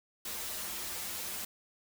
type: noise with comb filter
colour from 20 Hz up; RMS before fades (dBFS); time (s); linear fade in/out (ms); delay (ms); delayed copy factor
white; -39; 0.25-1.45; 5; 7.2; -1
effects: none